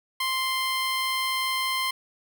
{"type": "tone", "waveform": "15% pulse", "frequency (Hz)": 1046.5, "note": "C6", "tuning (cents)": 0, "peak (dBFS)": -18, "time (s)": [0.2, 1.91], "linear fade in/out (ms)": 5, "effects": []}